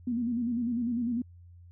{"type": "tone with vibrato", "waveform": "sine", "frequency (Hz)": 237.9, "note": "A#3", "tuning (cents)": 35, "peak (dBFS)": -27, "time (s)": [0.07, 1.22], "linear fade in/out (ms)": 5, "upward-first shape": "square", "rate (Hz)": 10, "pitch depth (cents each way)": 66, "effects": ["added 87 Hz sine -49 dBFS peak until 1.71 s"]}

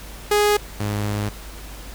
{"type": "tone pair in turn", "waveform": "sawtooth", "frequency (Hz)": [415.3, 103.83], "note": ["G#4", "G#2"], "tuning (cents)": [0, 0], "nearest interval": "2 octaves", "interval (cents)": 2400, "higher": "first", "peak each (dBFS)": [-11, -18], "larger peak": "first", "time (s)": [[0.31, 0.57], [0.8, 1.29]], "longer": "second", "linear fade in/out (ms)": 5, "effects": ["added 50 Hz sine -36 dBFS peak until 1.94 s", "pink hiss -40 dBFS RMS until 1.94 s"]}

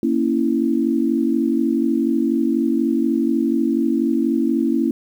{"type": "chord", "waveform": "sine", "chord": "A# diminished", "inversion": "none", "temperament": "equal", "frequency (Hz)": [233.1, 277.2, 329.6], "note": ["A#3", "C#4", "E4"], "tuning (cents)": [0, 0, 0], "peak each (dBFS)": -20, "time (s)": [0.03, 4.91], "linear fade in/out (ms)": 2, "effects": ["8-bit"]}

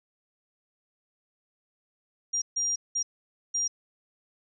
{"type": "tone bursts at uneven times", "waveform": "sine", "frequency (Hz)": 5700, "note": "F8", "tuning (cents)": 34, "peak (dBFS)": -25, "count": 4, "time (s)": [[2.33, 2.42], [2.56, 2.76], [2.95, 3.03], [3.54, 3.68]], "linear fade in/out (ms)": 10, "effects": []}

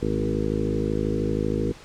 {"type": "harmonic tone with a mistuned harmonic", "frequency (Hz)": 52.9, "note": "G#1", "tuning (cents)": 33, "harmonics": [1, 2, 3, 4, 5, 6, 7, 8, 9], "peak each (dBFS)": [-31, -31, -31, -31, -31, -31, -31, -31, -31], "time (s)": [0.01, 1.73], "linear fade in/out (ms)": 20, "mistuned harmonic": 4, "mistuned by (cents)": 17, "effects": ["pink hiss -46 dBFS RMS until 1.84 s", "low-pass 7000 Hz 12 dB/octave"]}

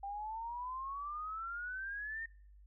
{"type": "exponential sweep", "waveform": "sine", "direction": "up", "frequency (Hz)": [788, 1841], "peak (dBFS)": -39, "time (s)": [0.03, 2.26], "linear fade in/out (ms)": 5, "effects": ["noise-tail reverb RT60 0.6 s tail -26 dB re dry", "added 50 Hz sine -56 dBFS peak until 2.66 s"]}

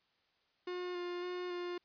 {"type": "tone with vibrato", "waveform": "45% pulse", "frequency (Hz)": 356.3, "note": "F4", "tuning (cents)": 35, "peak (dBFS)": -38, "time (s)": [0.67, 1.78], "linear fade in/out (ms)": 5, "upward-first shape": "square", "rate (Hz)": 1.8, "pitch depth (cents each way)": 14, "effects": ["white hiss -75 dBFS RMS until 1.84 s", "resampled to 11025 Hz"]}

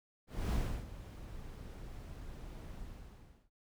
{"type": "noise with ADSR envelope", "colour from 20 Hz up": "brown", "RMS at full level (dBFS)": -32, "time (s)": [0.27, 3.5], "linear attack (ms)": 250, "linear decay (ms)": 320, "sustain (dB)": -15, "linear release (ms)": 710, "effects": []}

